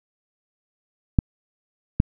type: clicks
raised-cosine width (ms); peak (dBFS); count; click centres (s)
5; -3; 2; 1.188 / 2.001
effects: none